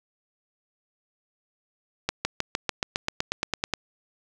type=accelerating click train; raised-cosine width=0.2 ms; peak=-7 dBFS; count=14; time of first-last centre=2.09-3.737 s; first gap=160 ms; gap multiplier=0.96; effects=none